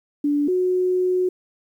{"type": "tone pair in turn", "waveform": "sine", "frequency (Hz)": [290.5, 366], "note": ["D4", "F#4"], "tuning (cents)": [-19, -19], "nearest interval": "major third", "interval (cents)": 400, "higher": "second", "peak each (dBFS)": -17, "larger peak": "neither", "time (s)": [[0.24, 0.48], [0.48, 1.29]], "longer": "second", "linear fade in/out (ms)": 5, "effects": ["9-bit"]}